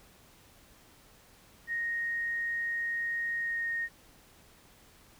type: tone with pitch glide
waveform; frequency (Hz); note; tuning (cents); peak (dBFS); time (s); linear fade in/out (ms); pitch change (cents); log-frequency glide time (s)
sine; 1864.7 to 1854; A#6 to A#6; 0 to -10; -30; 1.67-3.89; 50; -10; 3.36-3.68
effects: pink hiss -59 dBFS RMS until 5.19 s